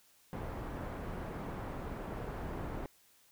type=low-pass noise; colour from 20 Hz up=pink; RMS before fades=-41 dBFS; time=0.33-2.86 s; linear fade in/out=0 ms; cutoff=1200 Hz; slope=12 dB/octave; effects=white hiss -66 dBFS RMS until 3.31 s